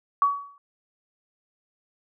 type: tone with exponential decay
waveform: sine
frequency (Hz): 1131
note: C#6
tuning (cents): +34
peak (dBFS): -14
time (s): 0.22-0.58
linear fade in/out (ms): 1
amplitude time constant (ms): 77
effects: none